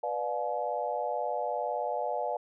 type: chord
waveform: sine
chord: B diminished seventh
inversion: none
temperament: just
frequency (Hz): 493.9 / 592.7 / 711.2 / 853.4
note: B4 / D5 / F5 / Ab5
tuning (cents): 0 / +16 / +31 / +47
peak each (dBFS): -36 / -34 / -34 / -35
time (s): 0.03-2.37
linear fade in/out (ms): 5
effects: none